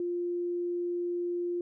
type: tone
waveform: sine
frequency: 350 Hz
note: F4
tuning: 4 cents sharp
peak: -29 dBFS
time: 0-1.61 s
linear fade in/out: 2 ms
effects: none